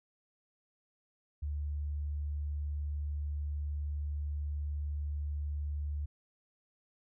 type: tone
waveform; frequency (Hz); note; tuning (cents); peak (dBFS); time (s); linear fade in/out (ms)
sine; 73.42; D2; 0; -33; 1.42-6.06; 10
effects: none